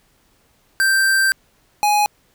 square tone pair in turn, 1568 / 833 Hz, G6 / G#5, 0 / +5 cents, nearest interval major seventh, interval 1095 cents, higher first, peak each -14 dBFS, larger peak neither, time 0.8-1.32 / 1.83-2.06 s, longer first, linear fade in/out 0 ms, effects pink hiss -59 dBFS RMS until 2.34 s

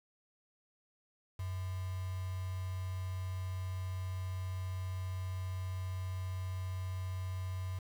sine tone with quantisation, 92.5 Hz, F#2, in tune, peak -36 dBFS, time 1.39-7.79 s, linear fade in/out 5 ms, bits 8, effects none

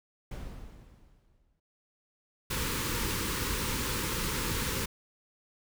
brown noise with exponential decay, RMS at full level -35 dBFS, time 0.31-1.6 s, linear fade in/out 5 ms, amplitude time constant 280 ms
pink band-stop noise, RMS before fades -32 dBFS, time 2.5-4.86 s, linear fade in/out 10 ms, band 540 to 870 Hz, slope 96 dB/octave
effects none

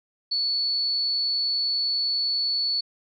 sine tone, 4435 Hz, C#8, in tune, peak -22 dBFS, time 0.31-2.81 s, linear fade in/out 10 ms, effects none

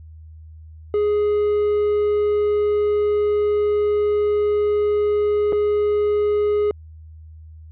triangle tone with dropouts, 416.4 Hz, G#4, 5 cents sharp, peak -14 dBFS, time 0.94-6.71 s, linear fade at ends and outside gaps 1 ms, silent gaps 5.524-5.529 s, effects added 79 Hz sine -38 dBFS peak until 7.71 s + resampled to 8000 Hz

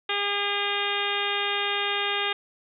harmonic tone, 405.5 Hz, G#4, 41 cents flat, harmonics 1 / 2 / 3 / 4 / 5 / 6 / 7 / 8 / 9, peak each -33 / -33 / -33 / -33 / -33 / -33 / -33 / -33 / -33 dBFS, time 0.09-2.33 s, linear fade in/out 5 ms, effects none

